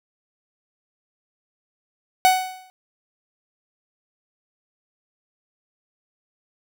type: tone with exponential decay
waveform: 45% pulse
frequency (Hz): 746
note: F#5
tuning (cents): +14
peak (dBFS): -10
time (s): 2.25-2.7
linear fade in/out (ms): 0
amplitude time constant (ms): 96
effects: none